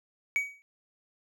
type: tone with exponential decay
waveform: triangle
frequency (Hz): 2262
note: C#7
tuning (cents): +34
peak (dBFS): -20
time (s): 0.36-0.62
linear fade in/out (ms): 0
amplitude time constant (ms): 55
effects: none